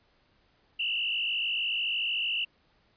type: tone with frequency modulation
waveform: sine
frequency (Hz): 2819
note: F7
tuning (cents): +16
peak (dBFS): -27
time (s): 0.79-2.45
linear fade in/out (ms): 10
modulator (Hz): 53.6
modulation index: 2.7
effects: pink hiss -67 dBFS RMS until 2.96 s + resampled to 11025 Hz